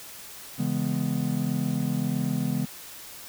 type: chord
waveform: triangle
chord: C# minor seventh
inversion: none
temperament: just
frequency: 138.59 / 166.31 / 207.9 / 249.5 Hz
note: C#3 / E3 / G#3 / B3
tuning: 0 / +16 / +2 / +18 cents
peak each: -28 dBFS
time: 0.58-2.66 s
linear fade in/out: 20 ms
effects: white hiss -43 dBFS RMS until 3.28 s